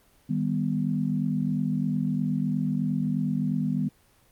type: chord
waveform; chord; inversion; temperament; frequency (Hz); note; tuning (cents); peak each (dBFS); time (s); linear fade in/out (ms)
sine; Eb augmented; none; equal with one note detuned; 155.56 / 198.62 / 246.9; Eb3 / G3 / B3; 0 / +23 / 0; -28; 0.29-3.89; 10
effects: pink hiss -61 dBFS RMS until 4.31 s + Opus 24 kbps